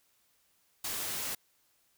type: noise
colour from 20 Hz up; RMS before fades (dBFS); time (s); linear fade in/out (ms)
white; -36; 0.84-1.35; 5
effects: white hiss -71 dBFS RMS until 1.97 s